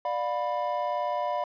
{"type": "chord", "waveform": "triangle", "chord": "B diminished", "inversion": "first", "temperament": "just", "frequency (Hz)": [592.7, 711.2, 987.8], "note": ["D5", "F5", "B5"], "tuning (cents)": [16, 31, 0], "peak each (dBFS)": -29, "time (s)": [0.05, 1.44], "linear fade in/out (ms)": 2, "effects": ["resampled to 11025 Hz"]}